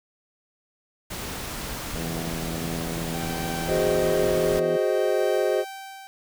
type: noise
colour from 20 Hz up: pink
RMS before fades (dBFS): -33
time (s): 1.1-4.6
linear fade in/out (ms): 10
type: harmonic tone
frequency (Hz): 82.41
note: E2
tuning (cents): 0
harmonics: 2 / 3 / 4 / 5 / 6 / 7 / 8 / 9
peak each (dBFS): -32 / -36 / -38 / -40 / -42 / -43 / -44 / -45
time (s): 1.95-4.77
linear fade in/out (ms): 10
type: tone with tremolo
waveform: sawtooth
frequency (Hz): 777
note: G5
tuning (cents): -16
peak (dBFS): -28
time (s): 3.14-6.07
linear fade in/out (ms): 0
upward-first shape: triangle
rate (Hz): 0.57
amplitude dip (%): 80
type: chord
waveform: triangle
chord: Ab dominant seventh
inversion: third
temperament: equal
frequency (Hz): 370 / 415.3 / 523.3 / 622.3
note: Gb4 / Ab4 / C5 / Eb5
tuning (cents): 0 / 0 / 0 / 0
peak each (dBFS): -24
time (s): 3.67-5.65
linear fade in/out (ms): 50
effects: none